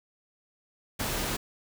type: noise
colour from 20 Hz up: pink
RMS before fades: -31 dBFS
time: 0.99-1.37 s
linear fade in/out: 10 ms
effects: none